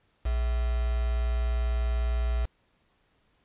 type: tone with quantisation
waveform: sine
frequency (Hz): 59.4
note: A#1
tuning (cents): +33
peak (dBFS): -24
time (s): 0.25-2.46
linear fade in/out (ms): 10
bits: 6
effects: pink hiss -69 dBFS RMS until 3.44 s + resampled to 8000 Hz